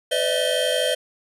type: tone cluster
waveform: square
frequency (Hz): 507 / 592 / 644 / 3165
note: B4 / D5 / E5 / G7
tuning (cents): +45 / +14 / -41 / +16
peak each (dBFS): -25 / -26 / -27 / -26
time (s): 0.11-0.95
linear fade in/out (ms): 10
effects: resampled to 32000 Hz